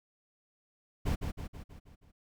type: noise with echo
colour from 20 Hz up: brown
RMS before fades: -29 dBFS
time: 1.05-1.16 s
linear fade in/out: 20 ms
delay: 160 ms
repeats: 6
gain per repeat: -5 dB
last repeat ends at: 2.12 s
effects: none